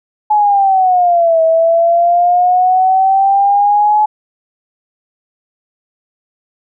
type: exponential two-way sweep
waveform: sine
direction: down then up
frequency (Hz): 853 to 646 to 853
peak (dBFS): -7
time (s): 0.3-4.06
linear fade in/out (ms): 10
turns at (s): 1.42
effects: none